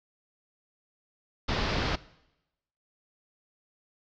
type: low-pass noise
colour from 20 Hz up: pink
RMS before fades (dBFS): -29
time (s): 1.48-1.96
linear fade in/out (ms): 10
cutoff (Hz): 5200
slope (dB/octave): 48
effects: noise-tail reverb RT60 0.9 s tail -20 dB re dry